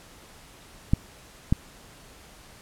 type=clicks; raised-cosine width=5 ms; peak=-6 / -7 dBFS; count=2; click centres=0.935 / 1.525 s; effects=pink hiss -50 dBFS RMS until 2.61 s + low-pass 12000 Hz 12 dB/octave